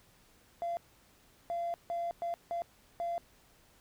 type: tone bursts at uneven times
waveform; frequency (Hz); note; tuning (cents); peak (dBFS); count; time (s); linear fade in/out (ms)
triangle; 686; F5; -31; -29; 6; 0.62-0.77 / 1.5-1.74 / 1.9-2.11 / 2.22-2.34 / 2.51-2.62 / 3-3.18; 0
effects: tanh soft clip ceiling -29 dBFS + pink hiss -64 dBFS RMS until 3.8 s